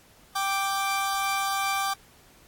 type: tone pair together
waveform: sawtooth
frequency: 784 / 1174.7 Hz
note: G5 / D6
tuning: 0 / 0 cents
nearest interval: perfect fifth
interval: 700 cents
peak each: -24 dBFS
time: 0.35-1.94 s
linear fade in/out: 10 ms
effects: pink hiss -56 dBFS RMS until 2.47 s + AAC 64 kbps